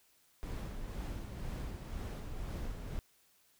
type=noise with tremolo; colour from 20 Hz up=brown; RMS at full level=-39 dBFS; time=0.43-2.99 s; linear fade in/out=0 ms; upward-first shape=sine; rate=2 Hz; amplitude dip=40%; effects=white hiss -69 dBFS RMS until 3.59 s